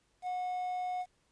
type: tone with quantisation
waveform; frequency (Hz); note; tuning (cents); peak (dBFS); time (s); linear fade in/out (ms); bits
triangle; 728; F#5; -28; -31; 0.22-1.06; 50; 10
effects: pink hiss -73 dBFS RMS until 1.31 s + resampled to 22050 Hz